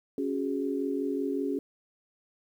sine chord, C# suspended fourth, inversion none, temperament equal, 277.2 / 370 / 415.3 Hz, C#4 / F#4 / G#4, 0 / 0 / 0 cents, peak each -30 / -34 / -33 dBFS, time 0.18-1.59 s, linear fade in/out 2 ms, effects 10-bit

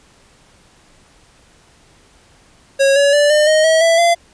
square tone with pitch steps, 548 / 565.7 / 583.9 / 602.8 / 622.3 / 642.3 / 663.1 / 684.5 Hz, C#5 / C#5 / D5 / D5 / D#5 / E5 / E5 / F5, -20 / +35 / -10 / +45 / 0 / -45 / +10 / -35 cents, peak -10 dBFS, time 2.79-4.15 s, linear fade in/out 20 ms, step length 170 ms, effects pink hiss -50 dBFS RMS until 4.33 s + resampled to 22050 Hz

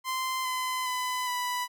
sawtooth tone with pitch steps, 1038 / 1021.3 / 1005 / 988.8 Hz, C6 / C6 / B5 / B5, -14 / -42 / +30 / +2 cents, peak -25 dBFS, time 0.04-1.68 s, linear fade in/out 50 ms, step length 410 ms, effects none

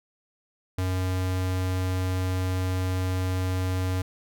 square tone, 92.5 Hz, F#2, in tune, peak -25 dBFS, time 0.78-4.02 s, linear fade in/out 5 ms, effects none

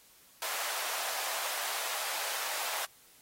pink high-pass noise, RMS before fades -36 dBFS, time 0.42-2.85 s, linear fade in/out 0 ms, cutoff 640 Hz, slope 24 dB/octave, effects white hiss -60 dBFS RMS until 3.21 s + AAC 48 kbps

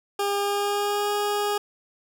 20% pulse tone with pitch glide, 403.5 to 412.5 Hz, G#4 to G#4, -50 to -12 cents, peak -18 dBFS, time 0.19-1.58 s, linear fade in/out 5 ms, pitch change +38 cents, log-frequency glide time 0.37-1.12 s, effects none

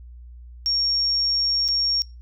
sine tone with dropouts, 5540 Hz, F8, 15 cents flat, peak -19 dBFS, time 0.66-2.02 s, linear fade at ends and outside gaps 0 ms, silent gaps 1.68-1.686 s, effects noise-tail reverb RT60 0.3 s tail -26 dB re dry + added 60 Hz sine -39 dBFS peak until 2.21 s

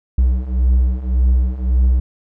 triangle beating tone pair, 61.6 / 63.4 Hz, B1 / B1, -4 / +46 cents, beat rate 1.8 Hz, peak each -15 / -12 dBFS, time 0.18-2 s, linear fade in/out 5 ms, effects none

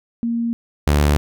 sine / sawtooth tone pair in turn, 233.1 / 73.42 Hz, A#3 / D2, 0 / 0 cents, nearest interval octave + minor sixth, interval 2000 cents, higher first, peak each -18 / -9 dBFS, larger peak second, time 0.23-0.53 / 0.87-1.17 s, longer neither, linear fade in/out 0 ms, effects none

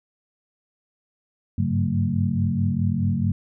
sine tone cluster, 96.1 / 100.8 / 138.7 / 184.9 / 224.4 Hz, G2 / G2 / C#3 / F#3 / A3, -34 / +49 / +1 / -1 / +34 cents, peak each -26 dBFS, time 1.58-3.32 s, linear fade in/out 5 ms, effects none

